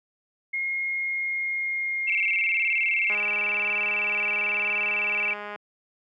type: tone with pitch glide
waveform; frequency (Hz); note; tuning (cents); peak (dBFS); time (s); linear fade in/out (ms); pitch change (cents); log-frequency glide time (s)
sine; 2147 to 2126; C7 to C7; +44 to +27; -25; 0.53-3.15; 10; -17; 0.87-2.42
type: tone with vibrato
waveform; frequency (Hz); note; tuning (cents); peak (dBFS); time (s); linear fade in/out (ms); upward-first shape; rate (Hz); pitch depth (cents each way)
sine; 2485; D#7; -3; -23; 2.07-5.34; 10; square; 19; 120
type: click train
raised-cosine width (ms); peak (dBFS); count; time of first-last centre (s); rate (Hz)
0.5; -21; 510; 3.1-5.559; 207
effects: high-pass 300 Hz 12 dB/octave